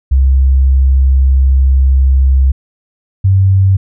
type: tone pair in turn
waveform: sine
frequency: 66.4 / 96 Hz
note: C2 / G2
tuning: +26 / -36 cents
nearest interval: tritone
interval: 638 cents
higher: second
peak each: -5 dBFS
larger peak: neither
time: 0.11-2.52 / 3.24-3.77 s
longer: first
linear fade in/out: 10 ms
effects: none